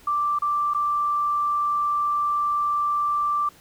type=tone with dropouts; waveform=sine; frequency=1174.7 Hz; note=D6; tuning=in tune; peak=-20 dBFS; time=0.07-3.49 s; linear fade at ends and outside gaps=5 ms; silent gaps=0.388-0.42 / 0.737-0.746 s; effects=pink hiss -52 dBFS RMS until 3.6 s